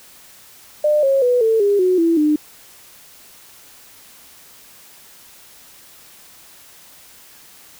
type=tone with pitch steps; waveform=sine; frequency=600 / 543.9 / 493 / 446.9 / 405.1 / 367.2 / 332.9 / 301.7 Hz; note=D5 / C#5 / B4 / A4 / G#4 / F#4 / E4 / D4; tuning=+37 / -33 / -3 / +27 / -43 / -13 / +17 / +47 cents; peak=-12 dBFS; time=0.84-2.36 s; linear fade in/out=5 ms; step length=190 ms; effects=white hiss -45 dBFS RMS until 7.79 s